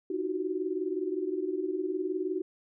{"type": "tone cluster", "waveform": "sine", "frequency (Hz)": [311.1, 357.1, 376.5], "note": ["D#4", "F4", "F#4"], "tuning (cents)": [0, 39, 30], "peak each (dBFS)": [-35, -34, -32], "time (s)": [0.1, 2.42], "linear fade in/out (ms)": 5, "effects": []}